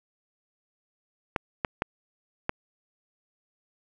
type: clicks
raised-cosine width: 0.5 ms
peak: -10 dBFS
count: 4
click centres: 1.362 / 1.648 / 1.821 / 2.494 s
effects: none